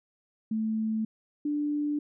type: tone pair in turn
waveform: sine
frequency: 219.5 / 294.5 Hz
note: A3 / D4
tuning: -4 / +5 cents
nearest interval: perfect fourth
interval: 509 cents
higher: second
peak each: -26 dBFS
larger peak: neither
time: 0.51-1.05 / 1.45-1.99 s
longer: neither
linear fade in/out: 5 ms
effects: none